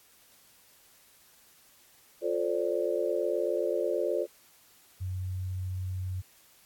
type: chord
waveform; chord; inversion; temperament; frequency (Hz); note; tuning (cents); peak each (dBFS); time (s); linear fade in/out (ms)
sine; D minor seventh; first; just; 352.4 / 440.5 / 528.6 / 587.3; F4 / A4 / C5 / D5; +16 / +2 / +18 / 0; -32; 2.21-4.27; 50
type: tone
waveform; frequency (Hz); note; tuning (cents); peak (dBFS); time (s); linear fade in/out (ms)
sine; 92.5; F#2; 0; -31; 5-6.22; 20
effects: white hiss -60 dBFS RMS until 6.65 s + AAC 64 kbps